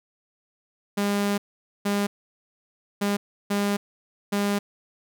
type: tone bursts at uneven times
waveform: sawtooth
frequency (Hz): 202.6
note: G#3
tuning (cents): -43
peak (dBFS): -18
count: 5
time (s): 0.97-1.38 / 1.85-2.07 / 3.01-3.17 / 3.5-3.77 / 4.32-4.59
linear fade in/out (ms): 10
effects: none